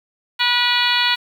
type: harmonic tone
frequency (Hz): 485.9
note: B4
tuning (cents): -28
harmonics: 2 / 3 / 4 / 5 / 6 / 7 / 8 / 9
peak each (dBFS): -23 / -23 / -23 / -23 / -23 / -23 / -23 / -23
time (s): 0.39-1.16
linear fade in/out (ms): 20
effects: 7-bit

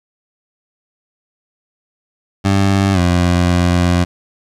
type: tone with pitch glide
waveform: 20% pulse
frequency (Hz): 98 to 88.32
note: G2 to F2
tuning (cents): 0 to +20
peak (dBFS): -6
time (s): 2.44-4.05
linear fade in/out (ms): 20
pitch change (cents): -180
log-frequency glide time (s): 2.93-2.99
effects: low-pass 8000 Hz 12 dB/octave + 8-bit

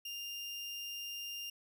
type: tone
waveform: 30% pulse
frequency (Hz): 2800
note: F7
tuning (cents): +4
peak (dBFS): -38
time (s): 0.05-1.5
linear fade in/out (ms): 5
effects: none

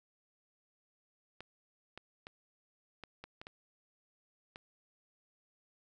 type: clicks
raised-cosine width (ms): 0.3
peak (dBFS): -30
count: 8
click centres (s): 1.406 / 1.976 / 2.269 / 3.037 / 3.24 / 3.415 / 3.469 / 4.559
effects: none

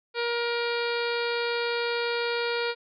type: harmonic tone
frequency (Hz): 472.8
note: A#4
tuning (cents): +24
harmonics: 1 / 2 / 3 / 4 / 5 / 6 / 7 / 8 / 9 / 10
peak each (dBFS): -28 / -35 / -33 / -39 / -35 / -42 / -42 / -40 / -39 / -43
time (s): 0.14-2.75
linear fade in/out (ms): 50
effects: none

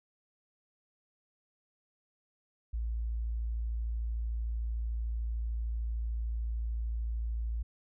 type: tone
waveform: sine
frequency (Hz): 56.7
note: A#1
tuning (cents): -47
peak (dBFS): -31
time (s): 2.73-7.63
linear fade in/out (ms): 10
effects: none

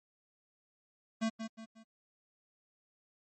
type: tone with echo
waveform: square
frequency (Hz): 223.5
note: A3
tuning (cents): +27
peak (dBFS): -30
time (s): 1.21-1.3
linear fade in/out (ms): 20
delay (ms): 180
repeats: 3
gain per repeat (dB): -8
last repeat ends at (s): 1.84
effects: MP3 32 kbps

